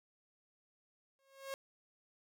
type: tone with exponential growth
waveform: sawtooth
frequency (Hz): 543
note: C#5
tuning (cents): -36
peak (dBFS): -34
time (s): 1.19-1.54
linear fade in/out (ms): 0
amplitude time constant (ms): 75
effects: none